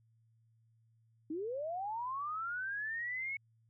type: linear sweep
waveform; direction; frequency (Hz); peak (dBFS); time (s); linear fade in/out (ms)
sine; up; 293.7 to 2217; -36; 1.3-3.37; 5
effects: added 113 Hz sine -67 dBFS peak until 3.69 s